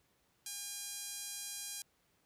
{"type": "tone with band-pass filter", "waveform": "5% pulse", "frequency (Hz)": 808, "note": "G#5", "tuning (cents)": -48, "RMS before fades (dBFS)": -44, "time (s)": [0.46, 1.82], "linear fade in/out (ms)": 2, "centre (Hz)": 9900, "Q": 0.58, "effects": ["pink hiss -74 dBFS RMS until 2.25 s", "high-pass 60 Hz 12 dB/octave"]}